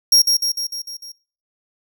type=tone with echo; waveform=40% pulse; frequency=5588 Hz; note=F8; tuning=in tune; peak=-8 dBFS; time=0.12-0.22 s; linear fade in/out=5 ms; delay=150 ms; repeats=6; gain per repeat=-4 dB; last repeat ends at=1.12 s; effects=noise-tail reverb RT60 0.4 s tail -24 dB re dry